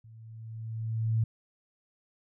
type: tone with level ramp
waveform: sine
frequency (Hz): 112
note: A2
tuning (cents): +31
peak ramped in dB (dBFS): -49 to -22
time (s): 0.04-1.24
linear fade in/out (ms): 5
effects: none